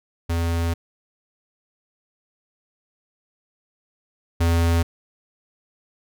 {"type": "tone pair in turn", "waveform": "square", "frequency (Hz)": [84.1, 84.1], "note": ["E2", "E2"], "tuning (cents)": [35, 35], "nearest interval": "unison", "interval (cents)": 0, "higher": "neither", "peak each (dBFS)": [-21, -17], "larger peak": "second", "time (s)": [[0.29, 0.74], [4.4, 4.83]], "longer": "first", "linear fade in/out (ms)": 10, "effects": []}